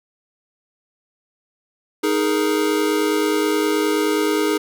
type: chord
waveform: square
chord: D# suspended fourth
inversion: none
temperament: equal with one note detuned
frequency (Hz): 311.1 / 416.7 / 466.2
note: D#4 / G#4 / A#4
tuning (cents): 0 / +6 / 0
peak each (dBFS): -21 / -21 / -26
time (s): 2.03-4.58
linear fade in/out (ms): 10
effects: none